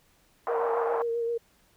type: band-pass noise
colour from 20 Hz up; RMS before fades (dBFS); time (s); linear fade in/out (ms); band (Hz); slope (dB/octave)
pink; -31; 0.47-1.02; 0; 640 to 1100; 24
type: tone with vibrato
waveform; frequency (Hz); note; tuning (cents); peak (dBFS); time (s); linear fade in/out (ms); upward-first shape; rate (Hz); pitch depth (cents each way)
sine; 466.2; A#4; 0; -26; 0.48-1.38; 10; sine; 7.5; 24
effects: pink hiss -64 dBFS RMS until 1.76 s